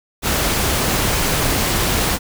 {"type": "noise", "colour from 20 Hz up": "pink", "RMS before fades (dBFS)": -18, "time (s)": [0.22, 2.19], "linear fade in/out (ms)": 50, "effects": []}